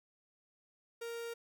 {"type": "tone", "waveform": "45% pulse", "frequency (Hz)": 465.9, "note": "A#4", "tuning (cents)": -1, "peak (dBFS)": -40, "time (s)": [1.01, 1.34], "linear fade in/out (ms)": 10, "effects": []}